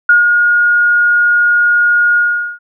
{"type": "tone with ADSR envelope", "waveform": "sine", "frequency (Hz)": 1433, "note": "F6", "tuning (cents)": 44, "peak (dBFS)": -3, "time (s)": [0.09, 2.59], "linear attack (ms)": 4, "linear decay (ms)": 140, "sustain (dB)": -4, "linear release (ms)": 420, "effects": []}